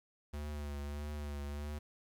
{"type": "tone with vibrato", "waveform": "square", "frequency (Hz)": 73, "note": "D2", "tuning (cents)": -10, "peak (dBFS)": -40, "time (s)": [0.33, 1.79], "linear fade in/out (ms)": 10, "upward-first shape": "triangle", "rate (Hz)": 1.6, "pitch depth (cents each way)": 42, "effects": ["11-bit"]}